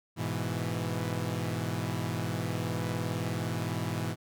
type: chord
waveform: sawtooth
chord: E major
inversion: first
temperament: equal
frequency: 103.83 / 123.47 / 164.81 Hz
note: G#2 / B2 / E3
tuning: 0 / 0 / 0 cents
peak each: -31 dBFS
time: 0.16-4.16 s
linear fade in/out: 50 ms
effects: none